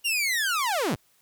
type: linear sweep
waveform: sawtooth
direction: down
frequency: 2854 to 77.78 Hz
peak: -20 dBFS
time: 0.04-0.96 s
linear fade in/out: 20 ms
effects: white hiss -64 dBFS RMS until 1.21 s